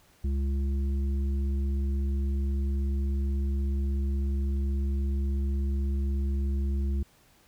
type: harmonic tone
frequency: 68.6 Hz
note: C#2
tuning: 17 cents flat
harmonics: 1 / 3 / 5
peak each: -25 / -37 / -43 dBFS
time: 0.24-7.03 s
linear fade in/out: 5 ms
effects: pink hiss -61 dBFS RMS until 7.47 s